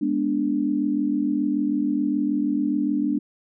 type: chord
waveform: sine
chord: G# diminished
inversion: none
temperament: equal with one note detuned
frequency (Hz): 208.4 / 246.9 / 293.7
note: G#3 / B3 / D4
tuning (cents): +6 / 0 / 0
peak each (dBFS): -27 / -26 / -22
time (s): 0.01-3.19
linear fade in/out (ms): 10
effects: none